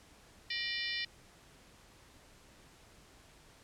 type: harmonic tone with a mistuned harmonic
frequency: 593 Hz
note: D5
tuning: 17 cents sharp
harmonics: 3 / 4 / 5 / 6 / 7 / 8 / 9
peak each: -40 / -41 / -42 / -43 / -43 / -44 / -45 dBFS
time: 0.5-1.05 s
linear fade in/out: 5 ms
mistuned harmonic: 3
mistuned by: +110 cents
effects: pink hiss -60 dBFS RMS until 3.63 s + low-pass 10000 Hz 12 dB/octave